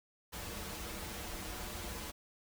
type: noise with comb filter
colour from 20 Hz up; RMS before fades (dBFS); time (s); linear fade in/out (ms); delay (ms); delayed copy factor
pink; -43; 0.32-2.12; 20; 7.5; -0.8
effects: none